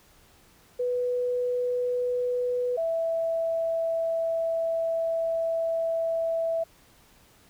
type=tone pair in turn; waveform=sine; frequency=493.7 / 659 Hz; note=B4 / E5; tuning=-1 / -1 cents; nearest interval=perfect fourth; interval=500 cents; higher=second; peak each=-24 dBFS; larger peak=neither; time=0.79-2.77 / 2.77-6.64 s; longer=second; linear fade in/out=10 ms; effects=pink hiss -58 dBFS RMS until 7.49 s